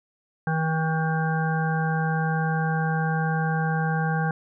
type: harmonic tone with a mistuned harmonic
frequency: 160 Hz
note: D#3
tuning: 49 cents sharp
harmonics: 1 / 3 / 5 / 7 / 9 / 10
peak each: -23 / -34 / -29 / -38 / -36 / -31 dBFS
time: 0.47-4.31 s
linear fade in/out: 2 ms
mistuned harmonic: 10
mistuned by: -23 cents
effects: none